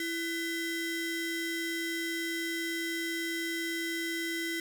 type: ring-modulated tone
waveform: 35% pulse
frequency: 1170 Hz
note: D6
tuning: 7 cents flat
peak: -27 dBFS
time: 0-4.6 s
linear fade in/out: 2 ms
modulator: 837 Hz
effects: none